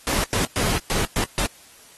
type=noise bursts at uneven times; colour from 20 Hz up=pink; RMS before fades=-23 dBFS; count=6; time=0.07-0.24 / 0.33-0.45 / 0.56-0.78 / 0.9-1.05 / 1.16-1.24 / 1.38-1.46 s; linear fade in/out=0 ms; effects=white hiss -49 dBFS RMS until 1.97 s + AAC 32 kbps